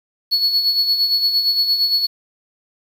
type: tone with tremolo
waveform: triangle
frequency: 4392 Hz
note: C#8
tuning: 17 cents flat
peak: -11 dBFS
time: 0.31-2.07 s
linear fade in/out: 20 ms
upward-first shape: sine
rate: 8.7 Hz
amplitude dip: 55%
effects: 7-bit